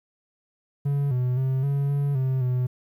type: tone with pitch steps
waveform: triangle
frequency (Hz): 141.6 / 125.4 / 131.9 / 140.4 / 142 / 131.3 / 125.8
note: C#3 / B2 / C3 / C#3 / C#3 / C3 / B2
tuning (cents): +37 / +27 / +14 / +22 / +42 / +6 / +32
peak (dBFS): -19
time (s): 0.85-2.67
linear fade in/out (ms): 10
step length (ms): 260
effects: 10-bit